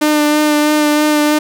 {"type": "tone with vibrato", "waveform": "sawtooth", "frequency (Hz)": 300.1, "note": "D4", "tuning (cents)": 38, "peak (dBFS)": -6, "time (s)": [0.01, 1.39], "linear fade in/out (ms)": 10, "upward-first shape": "sine", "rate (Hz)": 3.1, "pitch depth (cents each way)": 17, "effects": []}